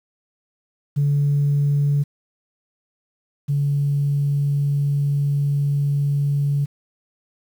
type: tone pair in turn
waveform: sine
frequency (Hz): 143.6 / 142.53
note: D3 / C#3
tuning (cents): -39 / +49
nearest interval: unison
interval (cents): 12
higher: first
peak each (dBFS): -14 / -16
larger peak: first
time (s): 0.96-2.04 / 3.48-6.66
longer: second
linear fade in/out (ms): 20
effects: tanh soft clip ceiling -12 dBFS + 8-bit